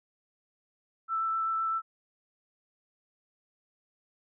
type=tone with vibrato; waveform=sine; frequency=1326 Hz; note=E6; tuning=10 cents sharp; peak=-27 dBFS; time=1.08-1.82 s; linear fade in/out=50 ms; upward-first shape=sine; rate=7.8 Hz; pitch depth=9 cents each way; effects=none